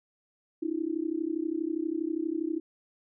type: tone with amplitude modulation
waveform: sine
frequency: 322.7 Hz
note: E4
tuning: 37 cents flat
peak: -24 dBFS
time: 0.62-2.6 s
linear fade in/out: 10 ms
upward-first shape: sine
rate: 32.4 Hz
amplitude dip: 95%
effects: none